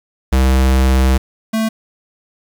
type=tone pair in turn; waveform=square; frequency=65.41 / 221.5 Hz; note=C2 / A3; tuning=0 / +12 cents; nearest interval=octave + major sixth; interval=2112 cents; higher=second; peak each=-10 / -15 dBFS; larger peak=first; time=0.32-1.18 / 1.53-1.69 s; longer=first; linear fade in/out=10 ms; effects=7-bit